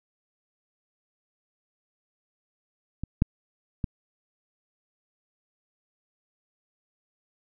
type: clicks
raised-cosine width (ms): 5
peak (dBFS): -19 / -7 / -15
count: 3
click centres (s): 3.036 / 3.221 / 3.842
effects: none